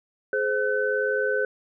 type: tone cluster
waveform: sine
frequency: 422.4 / 521 / 1514 Hz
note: G#4 / C5 / F#6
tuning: +29 / -7 / +39 cents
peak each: -26 dBFS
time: 0.33-1.45 s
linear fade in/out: 2 ms
effects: none